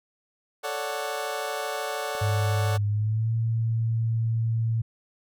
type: chord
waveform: 25% pulse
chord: D major seventh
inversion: second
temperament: equal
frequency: 440 / 554.4 / 587.3 / 740 Hz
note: A4 / C#5 / D5 / F#5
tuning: 0 / 0 / 0 / 0 cents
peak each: -31 / -32 / -30 / -30 dBFS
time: 0.63-2.78 s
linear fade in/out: 20 ms
type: clicks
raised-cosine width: 1 ms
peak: -30 dBFS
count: 2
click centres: 2.151 / 2.292 s
type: tone with pitch glide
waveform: sine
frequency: 103 to 113.63 Hz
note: G#2 to A#2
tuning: -14 to -44 cents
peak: -22 dBFS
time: 2.21-4.82 s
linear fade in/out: 10 ms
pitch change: +170 cents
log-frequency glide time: 2.86-3.31 s
effects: none